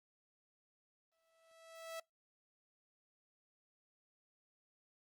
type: tone with exponential growth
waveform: sawtooth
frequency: 655 Hz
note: E5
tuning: 11 cents flat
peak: -38 dBFS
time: 1.12-2 s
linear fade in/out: 5 ms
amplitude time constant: 190 ms
effects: noise-tail reverb RT60 0.2 s tail -25 dB re dry + Opus 32 kbps